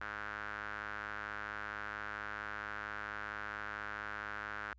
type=tone with band-pass filter; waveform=sawtooth; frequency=104.4 Hz; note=G#2; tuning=10 cents sharp; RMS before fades=-43 dBFS; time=0.01-4.73 s; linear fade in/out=0 ms; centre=1500 Hz; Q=4.5; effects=added 60 Hz sine -59 dBFS peak until 4.78 s + resampled to 16000 Hz